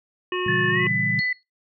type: harmonic tone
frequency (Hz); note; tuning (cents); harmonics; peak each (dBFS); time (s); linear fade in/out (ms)
363.3; F#4; -32; 1 / 3 / 5 / 7 / 8; -25 / -30 / -32 / -33 / -34; 0.32-0.87; 2
type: chord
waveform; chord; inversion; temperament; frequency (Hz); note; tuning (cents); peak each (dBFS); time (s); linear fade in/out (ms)
sine; A# diminished seventh; none; equal; 116.54 / 138.59 / 164.81 / 196; A#2 / C#3 / E3 / G3; 0 / 0 / 0 / 0; -30; 0.46-1.2; 5
type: tone with pitch glide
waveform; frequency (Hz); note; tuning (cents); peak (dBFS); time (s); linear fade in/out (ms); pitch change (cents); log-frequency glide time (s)
sine; 1760 to 1998.5; A6 to B6; 0 to +20; -21; 0.48-1.33; 5; +220; 0.69-0.82
type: tone with exponential decay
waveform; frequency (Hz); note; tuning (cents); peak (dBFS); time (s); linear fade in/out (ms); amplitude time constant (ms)
sine; 4338; C#8; -38; -26; 1.19-1.43; 0; 51
effects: noise-tail reverb RT60 0.2 s tail -23 dB re dry